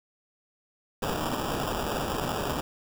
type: noise with sample-and-hold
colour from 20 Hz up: white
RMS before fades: -30 dBFS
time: 1.02-2.61 s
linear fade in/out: 5 ms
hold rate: 2100 Hz
effects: none